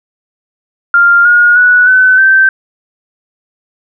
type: tone with pitch steps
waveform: sine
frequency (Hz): 1396.9 / 1434.5 / 1473.1 / 1512.8 / 1553.5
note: F6 / F6 / F#6 / F#6 / G6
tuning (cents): 0 / +46 / -8 / +38 / -16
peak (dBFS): -3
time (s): 0.94-2.49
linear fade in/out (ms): 2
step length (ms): 310
effects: none